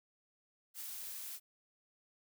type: noise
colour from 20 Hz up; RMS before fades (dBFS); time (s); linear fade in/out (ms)
blue; -45; 0.74-1.4; 50
effects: none